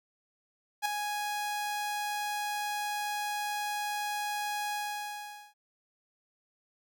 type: tone with ADSR envelope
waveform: sawtooth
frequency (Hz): 830.6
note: G#5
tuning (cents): 0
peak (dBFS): -21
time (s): 0.82-5.54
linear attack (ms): 35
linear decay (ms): 4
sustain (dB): -7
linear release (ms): 810
effects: none